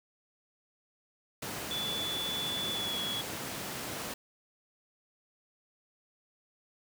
pink high-pass noise, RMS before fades -39 dBFS, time 1.42-4.14 s, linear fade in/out 5 ms, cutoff 130 Hz, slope 12 dB/octave
sine tone with pitch glide, 3454 to 3361 Hz, A7 to G#7, -33 to +20 cents, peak -33 dBFS, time 1.71-3.21 s, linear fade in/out 0 ms, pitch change -47 cents, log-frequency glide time 2.71-2.95 s
effects none

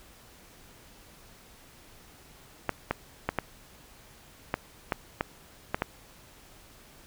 clicks, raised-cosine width 0.5 ms, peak -11 dBFS, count 9, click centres 2.693 / 2.91 / 3.29 / 3.387 / 4.541 / 4.922 / 5.209 / 5.745 / 5.821 s, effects pink hiss -54 dBFS RMS until 7.06 s

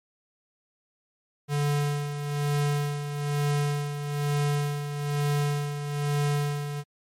square tone with tremolo, 145.3 Hz, D3, 18 cents flat, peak -23 dBFS, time 1.48-6.84 s, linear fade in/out 50 ms, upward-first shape sine, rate 1.1 Hz, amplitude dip 60%, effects MP3 64 kbps

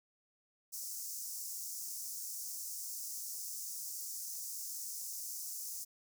pink high-pass noise, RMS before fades -43 dBFS, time 0.72-5.85 s, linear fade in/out 20 ms, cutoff 5400 Hz, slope 48 dB/octave, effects none

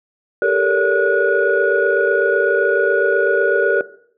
sine tone cluster, 395.4 / 443.8 / 471.5 / 571 / 1457 Hz, G4 / A4 / A#4 / D5 / F#6, +15 / +15 / +20 / -49 / -27 cents, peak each -19 dBFS, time 0.42-3.81 s, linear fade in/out 2 ms, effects noise-tail reverb RT60 0.6 s tail -17 dB re dry + tanh soft clip ceiling -4 dBFS

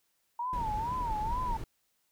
sine tone with vibrato, 926 Hz, A#5, 12 cents flat, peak -31 dBFS, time 0.39-1.57 s, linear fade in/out 5 ms, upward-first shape sine, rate 2.2 Hz, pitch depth 160 cents each way
brown noise, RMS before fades -37 dBFS, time 0.53-1.64 s, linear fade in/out 2 ms
effects white hiss -75 dBFS RMS until 2.11 s

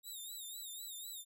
10% pulse tone with vibrato, 3769 Hz, A#7, 18 cents sharp, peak -38 dBFS, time 0.03-1.25 s, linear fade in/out 50 ms, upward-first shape sine, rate 4 Hz, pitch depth 96 cents each way, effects none

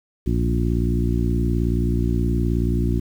harmonic tone with a mistuned harmonic, 58.9 Hz, A#1, 19 cents sharp, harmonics 1 / 2 / 3 / 4 / 5 / 6, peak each -21 / -24 / -26 / -27 / -28 / -29 dBFS, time 0.26-3 s, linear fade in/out 10 ms, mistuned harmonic 1, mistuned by +63 cents, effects 8-bit

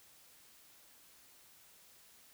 silence, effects white hiss -62 dBFS RMS until 2.33 s

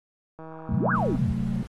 click train, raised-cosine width 1 ms, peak -28 dBFS, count 124, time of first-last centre 0.39-1.159 s, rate 160 Hz
sine chord, F# diminished, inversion second, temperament equal with one note detuned, 128.86 / 185 / 220 Hz, C3 / F#3 / A3, -26 / 0 / 0 cents, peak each -29 dBFS, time 0.69-1.63 s, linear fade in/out 2 ms
sine exponential two-way sweep, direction up then down, 65.7 to 1661.2 to 65.7 Hz, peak -24 dBFS, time 0.72-1.32 s, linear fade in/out 5 ms, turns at 0.92 s
brown noise, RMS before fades -37 dBFS, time 0.95-1.67 s, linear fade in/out 0 ms
effects AAC 32 kbps

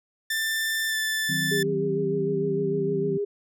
sawtooth tone with pitch glide, 1779 to 1758.6 Hz, A6 to A6, +19 to -1 cents, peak -21 dBFS, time 0.3-1.63 s, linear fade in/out 5 ms, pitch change -20 cents, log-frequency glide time 0.88-0.96 s
sine chord, C diminished, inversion first, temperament equal, 155.56 / 185 / 261.6 Hz, Eb3 / Gb3 / C4, 0 / 0 / 0 cents, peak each -30 / -32 / -33 dBFS, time 1.29-3.18 s, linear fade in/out 5 ms
sine tone with vibrato, 400 Hz, G4, 35 cents sharp, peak -24 dBFS, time 1.51-3.25 s, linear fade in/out 10 ms, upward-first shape sine, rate 6.6 Hz, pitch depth 37 cents each way
effects none

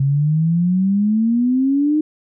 sine exponential sweep, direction up, 134.8 to 310.2 Hz, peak -13 dBFS, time 0-2.01 s, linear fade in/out 5 ms, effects none

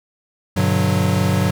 square chord, G major seventh, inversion none, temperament equal with one note detuned, 98 / 122.26 / 146.83 / 185 Hz, G2 / B2 / D3 / F#3, 0 / -17 / 0 / 0 cents, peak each -20 / -24 / -23 / -20 dBFS, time 0.56-1.51 s, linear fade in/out 10 ms, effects none

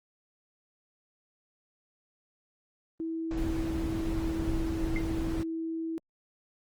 sine tone, 325.9 Hz, E4, 20 cents flat, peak -31 dBFS, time 3-5.98 s, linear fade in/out 0 ms
brown noise, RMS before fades -33 dBFS, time 3.31-5.43 s, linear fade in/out 0 ms
sine tone with exponential decay, 2093 Hz, C7, in tune, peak -30 dBFS, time 4.96-5.05 s, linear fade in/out 2 ms, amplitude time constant 19 ms
effects Opus 24 kbps

